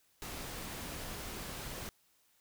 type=noise; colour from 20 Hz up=pink; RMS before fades=-43 dBFS; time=0.22-1.89 s; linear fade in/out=0 ms; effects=white hiss -71 dBFS RMS until 2.4 s